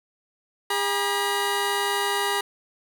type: tone pair together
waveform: 15% pulse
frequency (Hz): 404.1 / 961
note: G#4 / B5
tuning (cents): -47 / -48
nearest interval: octave + minor third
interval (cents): 1499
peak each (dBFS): -19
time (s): 0.7-2.41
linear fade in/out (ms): 5
effects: none